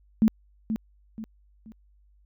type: tone with echo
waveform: sine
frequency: 220 Hz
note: A3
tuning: in tune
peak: -15 dBFS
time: 0.22-0.28 s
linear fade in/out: 0 ms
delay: 480 ms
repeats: 3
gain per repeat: -9 dB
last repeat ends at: 1.72 s
effects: added 50 Hz sine -57 dBFS peak until 2.25 s